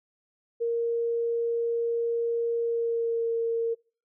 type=tone with pitch glide; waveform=sine; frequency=466.2 to 460 Hz; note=A#4 to A#4; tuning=0 to -23 cents; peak=-24 dBFS; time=0.6-3.75 s; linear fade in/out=20 ms; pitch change=-23 cents; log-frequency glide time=2.6-3.32 s; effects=noise-tail reverb RT60 0.4 s tail -25 dB re dry